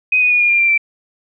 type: tone with pitch steps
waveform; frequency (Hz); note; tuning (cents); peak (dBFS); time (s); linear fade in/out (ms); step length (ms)
sine; 2508 / 2479 / 2451 / 2423 / 2395 / 2367 / 2340; D#7 / D#7 / D#7 / D#7 / D7 / D7 / D7; +13 / -7 / -27 / -47 / +33 / +13 / -7; -10; 0.12-0.778; 5; 94
effects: none